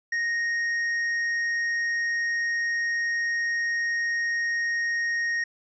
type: tone with tanh clipping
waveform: sine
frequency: 1864.7 Hz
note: A#6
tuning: in tune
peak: -25 dBFS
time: 0.12-5.44 s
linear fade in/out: 5 ms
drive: 6 dB
effects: resampled to 16000 Hz